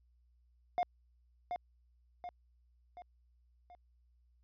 triangle tone with echo, 712 Hz, F5, 33 cents sharp, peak -27 dBFS, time 0.78-0.83 s, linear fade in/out 0 ms, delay 730 ms, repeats 4, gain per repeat -6 dB, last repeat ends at 3.75 s, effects added 60 Hz sine -66 dBFS peak until 4.43 s + resampled to 11025 Hz

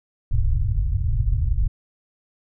pink low-pass noise, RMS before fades -20 dBFS, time 0.31-1.68 s, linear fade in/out 10 ms, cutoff 130 Hz, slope 96 dB/octave, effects none

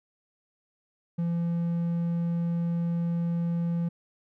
triangle tone, 170 Hz, F3, 46 cents flat, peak -23 dBFS, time 1.18-3.89 s, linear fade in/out 10 ms, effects none

